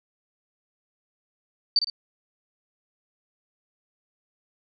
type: tone with echo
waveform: sine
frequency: 4598 Hz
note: D8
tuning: 37 cents flat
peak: -15 dBFS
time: 1.76-1.79 s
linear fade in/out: 2 ms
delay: 55 ms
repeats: 2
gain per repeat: -8 dB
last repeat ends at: 1.9 s
effects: none